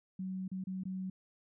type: tone with dropouts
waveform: sine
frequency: 187.7 Hz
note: F#3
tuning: 25 cents sharp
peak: -36 dBFS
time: 0.19-1.1 s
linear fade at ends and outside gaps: 5 ms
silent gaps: 0.48-0.515 / 0.64-0.67 / 0.836-0.853 s
effects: none